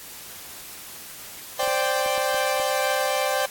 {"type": "chord", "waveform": "sawtooth", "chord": "C suspended second", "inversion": "none", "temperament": "equal", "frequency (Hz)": [523.3, 587.3, 784], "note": ["C5", "D5", "G5"], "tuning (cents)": [0, 0, 0], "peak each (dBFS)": -22, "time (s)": [1.59, 3.46], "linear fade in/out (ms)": 5}
{"type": "clicks", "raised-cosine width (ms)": 1, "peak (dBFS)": -23, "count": 6, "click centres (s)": [1.63, 1.677, 2.062, 2.179, 2.345, 2.599]}
{"effects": ["white hiss -40 dBFS RMS until 3.5 s", "AAC 64 kbps"]}